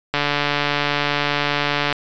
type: click train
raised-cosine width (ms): 0.3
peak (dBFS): -3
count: 260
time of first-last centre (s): 0.14-1.926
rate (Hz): 145
effects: resampled to 16000 Hz